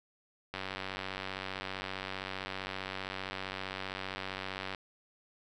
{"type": "click train", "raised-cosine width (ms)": 0.3, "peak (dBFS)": -21, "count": 402, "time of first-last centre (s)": [0.54, 4.748], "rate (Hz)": 95.3, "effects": []}